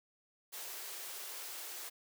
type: high-pass noise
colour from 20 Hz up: white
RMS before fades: -45 dBFS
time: 0.52-1.9 s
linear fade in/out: 20 ms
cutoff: 330 Hz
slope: 48 dB/octave
effects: none